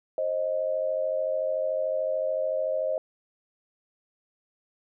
sine tone pair together, 529.4 / 623 Hz, C5 / D#5, +20 / +2 cents, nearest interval minor third, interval 282 cents, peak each -28 / -27 dBFS, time 0.18-2.98 s, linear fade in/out 2 ms, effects none

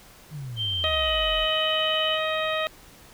sine exponential sweep, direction down, 159.1 to 37.66 Hz, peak -32 dBFS, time 0.3-1.48 s, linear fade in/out 50 ms
sine tone with pitch glide, 3136 to 3005 Hz, G7 to F#7, 0 to +26 cents, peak -25 dBFS, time 0.56-2.19 s, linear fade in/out 50 ms, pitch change -74 cents, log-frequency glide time 0.92-1.13 s
harmonic tone, 629 Hz, D#5, 19 cents sharp, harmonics 1 / 2 / 3 / 4 / 5 / 6, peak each -27 / -30 / -32 / -33 / -34 / -35 dBFS, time 0.84-2.67 s, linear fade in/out 0 ms
effects pink hiss -50 dBFS RMS until 3.13 s

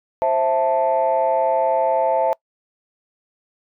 sine chord, A minor, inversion first, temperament just, 528 / 660 / 880 Hz, C5 / E5 / A5, +16 / +2 / 0 cents, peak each -20 / -18 / -19 dBFS, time 0.22-2.33 s, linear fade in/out 0 ms, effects noise-tail reverb RT60 0.1 s tail -25 dB re dry + tanh soft clip ceiling -9 dBFS

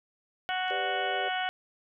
harmonic tone, 370 Hz, F#4, in tune, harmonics 2 / 3 / 4 / 5 / 6 / 7 / 8 / 9, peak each -31 / -44 / -34 / -40 / -39 / -48 / -37 / -45 dBFS, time 0.49-1.49 s, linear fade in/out 0 ms
clicks, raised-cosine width 0.2 ms, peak -36 dBFS, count 2, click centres 0.682 / 0.702 s
sine chord, G major, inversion none, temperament equal with one note detuned, 392 / 499.6 / 587.3 Hz, G4 / B4 / D5, 0 / +20 / 0 cents, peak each -37 / -38 / -38 dBFS, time 0.7-1.29 s, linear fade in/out 10 ms
effects none

